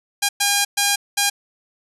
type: tone bursts at uneven times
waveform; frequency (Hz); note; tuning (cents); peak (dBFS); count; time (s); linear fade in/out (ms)
5% pulse; 809; G#5; -46; -4; 4; 0.22-0.29 / 0.4-0.65 / 0.77-0.96 / 1.17-1.3; 10
effects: resampled to 32000 Hz